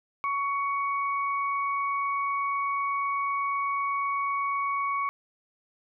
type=tone pair together; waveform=sine; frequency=1118 / 2236 Hz; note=C#6 / C#7; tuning=+14 / +14 cents; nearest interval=octave; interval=1200 cents; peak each=-26 / -34 dBFS; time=0.24-5.09 s; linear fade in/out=0 ms; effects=none